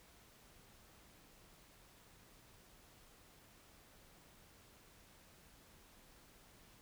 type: silence
effects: pink hiss -64 dBFS RMS until 6.81 s